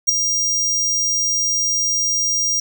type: tone with ADSR envelope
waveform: square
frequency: 5700 Hz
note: F8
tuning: 34 cents sharp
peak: -8 dBFS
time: 0.07-2.6 s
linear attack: 23 ms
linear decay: 4 ms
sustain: -9 dB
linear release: 4 ms
effects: none

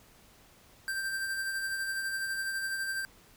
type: tone with tremolo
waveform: square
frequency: 1571 Hz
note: G6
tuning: 3 cents sharp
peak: -31 dBFS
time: 0.88-3.05 s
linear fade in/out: 0 ms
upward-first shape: sine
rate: 12 Hz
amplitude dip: 35%
effects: pink hiss -59 dBFS RMS until 3.36 s

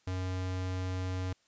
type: tone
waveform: square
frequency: 92.5 Hz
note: F#2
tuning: in tune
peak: -33 dBFS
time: 0.07-1.33 s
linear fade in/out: 5 ms
effects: white hiss -70 dBFS RMS until 1.47 s + resampled to 16000 Hz

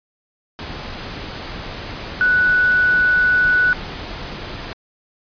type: tone in noise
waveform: sine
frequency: 1480 Hz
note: F#6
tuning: in tune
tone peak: -12 dBFS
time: 2.21-3.73 s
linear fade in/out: 0 ms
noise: pink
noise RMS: -30 dBFS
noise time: 0.59-4.73 s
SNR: +15 dB
effects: resampled to 11025 Hz

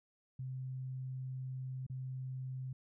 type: tone with dropouts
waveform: sine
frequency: 130 Hz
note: C3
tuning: 11 cents flat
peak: -39 dBFS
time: 0.39-2.73 s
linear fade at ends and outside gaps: 5 ms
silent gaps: 1.866-1.898 s
effects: none

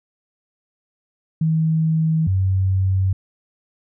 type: tone pair in turn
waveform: sine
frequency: 159.8 / 95.02 Hz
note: D#3 / F#2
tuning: +47 / +47 cents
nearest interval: major sixth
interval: 900 cents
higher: first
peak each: -15 dBFS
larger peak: neither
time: 1.41-2.27 / 2.27-3.13 s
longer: neither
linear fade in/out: 5 ms
effects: none

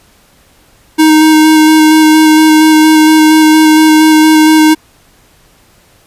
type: tone with vibrato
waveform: square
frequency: 312 Hz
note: D#4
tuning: 5 cents sharp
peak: -3 dBFS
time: 0.98-4.75 s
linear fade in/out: 20 ms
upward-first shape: square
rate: 4.3 Hz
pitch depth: 10 cents each way
effects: pink hiss -46 dBFS RMS until 6.06 s + resampled to 32000 Hz

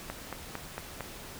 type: click train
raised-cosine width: 0.5 ms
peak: -20 dBFS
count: 5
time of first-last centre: 0.1-1.007 s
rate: 4.41 Hz
effects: pink hiss -45 dBFS RMS until 1.39 s

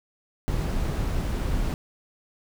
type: noise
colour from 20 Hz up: brown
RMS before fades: -26 dBFS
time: 0.48-1.74 s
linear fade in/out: 0 ms
effects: none

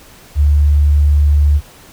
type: tone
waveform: sine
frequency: 73.1 Hz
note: D2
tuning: 7 cents flat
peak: -7 dBFS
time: 0.35-1.61 s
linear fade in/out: 50 ms
effects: pink hiss -41 dBFS RMS until 1.92 s

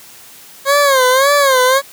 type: tone with vibrato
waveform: 20% pulse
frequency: 540 Hz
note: C#5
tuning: 45 cents flat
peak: -4 dBFS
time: 0.65-1.82 s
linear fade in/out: 50 ms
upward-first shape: sine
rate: 1.8 Hz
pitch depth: 120 cents each way
effects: white hiss -39 dBFS RMS until 1.92 s + high-pass 80 Hz 12 dB/octave

